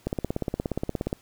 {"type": "click train", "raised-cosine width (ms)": 2, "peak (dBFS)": -13, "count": 19, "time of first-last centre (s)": [0.07, 1.129], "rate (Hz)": 17, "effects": ["pink hiss -58 dBFS RMS until 1.21 s"]}